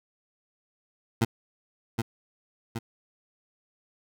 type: tone with echo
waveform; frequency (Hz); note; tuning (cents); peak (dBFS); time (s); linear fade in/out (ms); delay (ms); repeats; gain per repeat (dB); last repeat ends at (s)
20% pulse; 114.5; A#2; -31; -15; 1.21-1.25; 10; 770; 2; -5; 2.79
effects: none